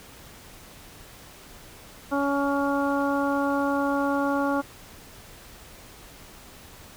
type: harmonic tone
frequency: 280.7 Hz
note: C#4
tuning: 22 cents sharp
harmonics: 1 / 2 / 3 / 4 / 5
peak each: -25 / -28 / -30 / -31 / -32 dBFS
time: 2.11-4.62 s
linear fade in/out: 20 ms
effects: pink hiss -47 dBFS RMS until 6.96 s